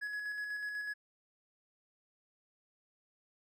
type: tone with tremolo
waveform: triangle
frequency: 1683 Hz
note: G#6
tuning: 23 cents sharp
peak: -34 dBFS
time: 0.01-0.94 s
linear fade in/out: 20 ms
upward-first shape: square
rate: 8.1 Hz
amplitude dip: 30%
effects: none